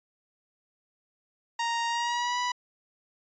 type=tone with pitch glide; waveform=sawtooth; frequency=932.3 to 983.8 Hz; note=A#5 to B5; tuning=0 to -7 cents; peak=-23 dBFS; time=1.59-2.52 s; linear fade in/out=5 ms; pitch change=+93 cents; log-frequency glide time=1.88-2.39 s; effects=resampled to 16000 Hz